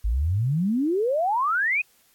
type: exponential sweep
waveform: sine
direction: up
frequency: 49.52 to 2576 Hz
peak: -20 dBFS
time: 0.04-1.82 s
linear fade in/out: 10 ms
effects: white hiss -61 dBFS RMS until 2.14 s + AAC 64 kbps